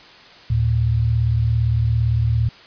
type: tone pair together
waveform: sine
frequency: 76.3 / 113.92 Hz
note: D#2 / A#2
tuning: -33 / -39 cents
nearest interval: perfect fifth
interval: 694 cents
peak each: -21 / -16 dBFS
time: 0.5-2.49 s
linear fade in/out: 5 ms
effects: white hiss -44 dBFS RMS until 2.66 s + resampled to 11025 Hz